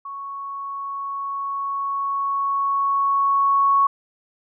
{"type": "tone with level ramp", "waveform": "sine", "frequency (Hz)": 1108.7, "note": "C#6", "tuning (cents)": 0, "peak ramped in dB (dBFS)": [-30, -13], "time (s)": [0.05, 3.87], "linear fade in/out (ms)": 5, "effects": []}